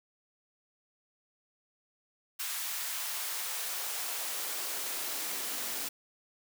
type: noise with high-pass filter sweep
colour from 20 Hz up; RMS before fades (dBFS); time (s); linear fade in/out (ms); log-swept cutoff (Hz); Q
white; -36; 2.39-5.89; 10; 1200 to 220; 0.93
effects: none